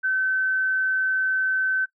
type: tone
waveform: sine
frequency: 1531 Hz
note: G6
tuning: 41 cents flat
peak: -20 dBFS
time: 0.03-1.86 s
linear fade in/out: 20 ms
effects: noise-tail reverb RT60 0.1 s tail -18 dB re dry